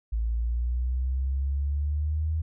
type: exponential sweep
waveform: sine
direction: up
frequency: 55 to 80.3 Hz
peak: -24 dBFS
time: 0.12-2.42 s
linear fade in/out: 10 ms
effects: none